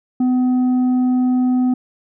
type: tone with tanh clipping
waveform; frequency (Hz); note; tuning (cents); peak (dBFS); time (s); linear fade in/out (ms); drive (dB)
triangle; 252.3; B3; +37; -14; 0.2-1.74; 5; 9
effects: none